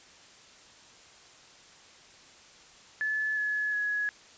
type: tone with pitch steps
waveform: sine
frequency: 1728 / 1704.2 / 1680.7 Hz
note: A6 / G#6 / G#6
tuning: -32 / +44 / +20 cents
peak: -27 dBFS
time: 3.01-4.09 s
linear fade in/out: 0 ms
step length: 360 ms
effects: white hiss -54 dBFS RMS until 4.37 s + resampled to 16000 Hz